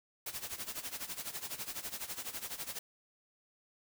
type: noise with tremolo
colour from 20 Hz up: white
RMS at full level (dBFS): -39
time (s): 0.26-2.79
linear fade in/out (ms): 5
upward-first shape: sine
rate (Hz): 12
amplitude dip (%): 80
effects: none